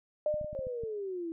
sine tone with exponential decay, 604 Hz, D5, 48 cents sharp, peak -25 dBFS, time 0.26-1 s, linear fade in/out 2 ms, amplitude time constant 160 ms
clicks, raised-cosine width 5 ms, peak -32 dBFS, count 7, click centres 0.342 / 0.413 / 0.445 / 0.53 / 0.591 / 0.669 / 0.836 s
sine exponential sweep, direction down, 554.4 to 323.4 Hz, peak -34 dBFS, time 0.55-1.32 s, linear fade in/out 0 ms
effects none

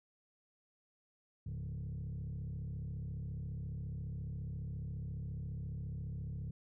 sine tone with frequency modulation, 113.5 Hz, A#2, 46 cents flat, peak -37 dBFS, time 1.46-6.51 s, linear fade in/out 5 ms, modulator 34.5 Hz, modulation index 1.4, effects tanh soft clip ceiling -37 dBFS

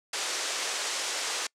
white band-pass noise, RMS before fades -32 dBFS, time 0.13-1.47 s, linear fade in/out 5 ms, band 370 to 7800 Hz, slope 24 dB/octave, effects noise-tail reverb RT60 0.1 s tail -26 dB re dry + low-pass 12000 Hz 12 dB/octave

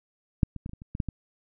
clicks, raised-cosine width 5 ms, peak -7 / -24 / -22 / -29 / -28 / -30 / -21 / -13 / -19 dBFS, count 9, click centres 0.432 / 0.563 / 0.661 / 0.694 / 0.734 / 0.819 / 0.951 / 1.002 / 1.087 s, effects none

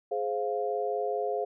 sine chord, F minor, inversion first, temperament just, 419.1 / 523.8 / 698.5 Hz, Ab4 / C5 / F5, +16 / +2 / 0 cents, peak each -31 / -33 / -32 dBFS, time 0.11-1.45 s, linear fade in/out 10 ms, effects none

